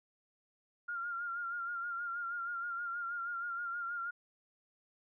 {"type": "tone with vibrato", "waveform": "sine", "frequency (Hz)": 1396.9, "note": "F6", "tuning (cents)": 0, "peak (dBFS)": -36, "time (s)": [0.88, 4.11], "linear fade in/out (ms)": 10, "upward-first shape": "sine", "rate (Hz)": 6.3, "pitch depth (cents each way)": 42, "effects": []}